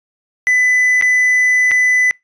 triangle tone with dropouts, 2000 Hz, B6, 21 cents sharp, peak -8 dBFS, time 0.47-2.11 s, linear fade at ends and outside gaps 0 ms, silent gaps 1.012-1.023 / 1.711-1.716 s, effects noise-tail reverb RT60 0.2 s tail -26 dB re dry + resampled to 22050 Hz

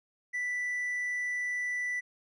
sine tone with hard clipping, 1975.5 Hz, B6, in tune, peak -31 dBFS, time 0.33-2.01 s, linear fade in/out 20 ms, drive 2 dB, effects none

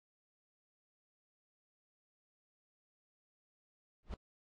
brown noise with exponential growth, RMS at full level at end -35 dBFS, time 4.03-4.14 s, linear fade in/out 0 ms, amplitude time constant 23 ms, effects low-pass 5000 Hz 12 dB/octave + AAC 32 kbps

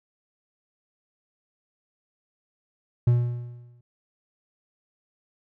triangle tone with exponential decay, 120.7 Hz, B2, 39 cents flat, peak -12 dBFS, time 3.07-3.81 s, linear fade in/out 5 ms, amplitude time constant 160 ms, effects none

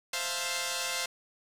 5% pulse chord, F major seventh, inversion second, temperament equal, 523.3 / 659.3 / 698.5 / 880 Hz, C5 / E5 / F5 / A5, 0 / 0 / 0 / 0 cents, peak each -23 / -27 / -24 / -28 dBFS, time 0.13-1.06 s, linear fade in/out 5 ms, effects resampled to 32000 Hz + 8-bit

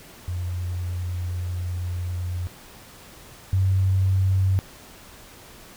sine tone pair in turn, 89 / 95.1 Hz, F2 / F#2, +33 / +48 cents, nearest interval minor second, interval 115 cents, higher second, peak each -25 / -17 dBFS, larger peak second, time 0.28-2.47 / 3.53-4.59 s, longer first, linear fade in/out 0 ms, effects pink hiss -46 dBFS RMS until 5.76 s

